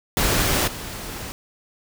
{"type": "noise with level steps", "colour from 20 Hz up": "pink", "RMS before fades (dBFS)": [-20, -33], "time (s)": [0.17, 1.32], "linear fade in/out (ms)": 0, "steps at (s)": 0.67, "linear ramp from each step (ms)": 10, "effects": []}